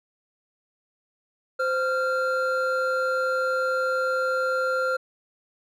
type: tone pair together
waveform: triangle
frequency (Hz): 519 / 1385.6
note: C5 / F6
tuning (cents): -14 / -14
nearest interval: octave + perfect fourth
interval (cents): 1700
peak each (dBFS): -23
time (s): 1.59-4.97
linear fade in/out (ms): 10
effects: none